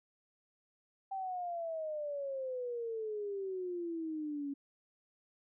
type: exponential sweep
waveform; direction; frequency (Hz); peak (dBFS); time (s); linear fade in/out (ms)
sine; down; 783 to 277.2; -36; 1.11-4.54; 10
effects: none